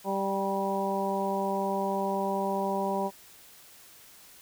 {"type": "harmonic tone with a mistuned harmonic", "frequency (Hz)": 196, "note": "G3", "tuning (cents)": 0, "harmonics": [1, 2, 3, 4, 5], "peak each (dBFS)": [-33, -33, -33, -33, -33], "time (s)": [0.04, 3.11], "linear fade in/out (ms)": 50, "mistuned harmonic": 5, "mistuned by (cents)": -17, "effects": ["white hiss -53 dBFS RMS until 4.41 s"]}